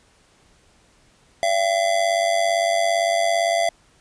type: tone with amplitude modulation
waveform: square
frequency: 677 Hz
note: E5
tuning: 46 cents sharp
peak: -15 dBFS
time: 1.43-3.69 s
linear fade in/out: 0 ms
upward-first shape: sine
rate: 97.7 Hz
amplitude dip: 70%
effects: pink hiss -57 dBFS RMS until 4 s + resampled to 22050 Hz